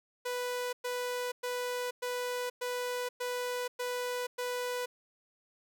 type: tone bursts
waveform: sawtooth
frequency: 493.9 Hz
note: B4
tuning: in tune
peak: -29 dBFS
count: 8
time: 0.25-4.86 s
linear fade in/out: 10 ms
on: 480 ms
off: 110 ms
effects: none